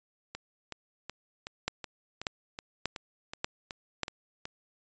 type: two click trains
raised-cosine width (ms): 0.2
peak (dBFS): -21 / -12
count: 12 / 5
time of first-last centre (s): 0.35-4.454 / 1.68-4.033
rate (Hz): 2.68 / 1.7
effects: resampled to 16000 Hz